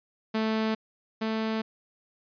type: tone pair in turn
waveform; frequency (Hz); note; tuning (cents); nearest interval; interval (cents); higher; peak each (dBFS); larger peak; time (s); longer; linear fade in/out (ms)
sawtooth; 219.7 / 220.7; A3 / A3; -2 / +5; unison; 7; second; -21 / -23; first; 0.34-0.75 / 1.21-1.62; neither; 10
effects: resampled to 11025 Hz